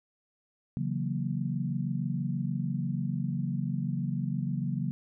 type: chord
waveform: sine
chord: F# dominant seventh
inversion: second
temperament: equal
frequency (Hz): 138.59 / 164.81 / 185 / 233.1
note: C#3 / E3 / F#3 / A#3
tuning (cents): 0 / 0 / 0 / 0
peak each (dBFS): -32 / -35 / -34 / -36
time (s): 0.77-4.91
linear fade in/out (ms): 0
effects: none